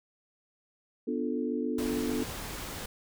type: chord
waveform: sine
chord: B half-diminished seventh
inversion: none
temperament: equal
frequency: 246.9 / 293.7 / 349.2 / 440 Hz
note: B3 / D4 / F4 / A4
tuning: 0 / 0 / 0 / 0 cents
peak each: -32 / -34 / -37 / -35 dBFS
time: 1.07-2.24 s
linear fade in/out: 10 ms
type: noise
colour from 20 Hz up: pink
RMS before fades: -39 dBFS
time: 1.78-2.86 s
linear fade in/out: 5 ms
effects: none